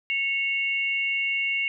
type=tone pair together; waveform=sine; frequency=2200 / 2775 Hz; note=C#7 / F7; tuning=-14 / -12 cents; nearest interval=major third; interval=402 cents; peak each=-25 / -27 dBFS; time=0.1-1.68 s; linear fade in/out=0 ms; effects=none